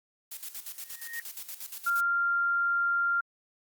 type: noise with tremolo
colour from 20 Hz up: blue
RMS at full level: -39 dBFS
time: 0.31-2.01 s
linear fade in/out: 10 ms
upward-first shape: square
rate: 8.5 Hz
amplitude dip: 70%
type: tone with exponential growth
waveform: sine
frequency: 1862 Hz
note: A#6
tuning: 2 cents flat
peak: -32 dBFS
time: 0.74-1.2 s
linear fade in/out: 1 ms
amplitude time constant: 98 ms
type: tone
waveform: sine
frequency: 1391 Hz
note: F6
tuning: 7 cents flat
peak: -24 dBFS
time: 1.86-3.21 s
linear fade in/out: 10 ms
effects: Opus 48 kbps